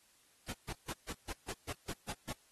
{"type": "noise bursts", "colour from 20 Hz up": "pink", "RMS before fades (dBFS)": -41, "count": 10, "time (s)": [0.48, 2.33], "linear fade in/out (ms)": 10, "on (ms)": 50, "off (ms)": 150, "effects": ["white hiss -68 dBFS RMS until 2.51 s", "AAC 32 kbps"]}